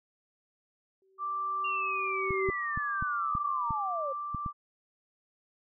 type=tone with exponential growth; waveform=sine; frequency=383.1 Hz; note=G4; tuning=40 cents flat; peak=-26 dBFS; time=1.02-2.5 s; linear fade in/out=1 ms; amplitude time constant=320 ms
type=tone with tremolo; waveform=sine; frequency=1174.7 Hz; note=D6; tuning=in tune; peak=-29 dBFS; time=1.18-4.53 s; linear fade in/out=50 ms; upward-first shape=triangle; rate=0.56 Hz; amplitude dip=45%
type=linear sweep; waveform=sine; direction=down; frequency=2790 to 523.3 Hz; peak=-33 dBFS; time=1.64-4.13 s; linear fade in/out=10 ms
type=clicks; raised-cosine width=5 ms; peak=-24 dBFS; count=8; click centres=2.307 / 2.489 / 2.775 / 3.025 / 3.352 / 3.707 / 4.347 / 4.462 s
effects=none